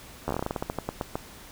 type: slowing click train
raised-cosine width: 1 ms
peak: -14 dBFS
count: 17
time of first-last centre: 0.28-1.155 s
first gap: 12 ms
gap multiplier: 1.18
effects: pink hiss -47 dBFS RMS until 1.51 s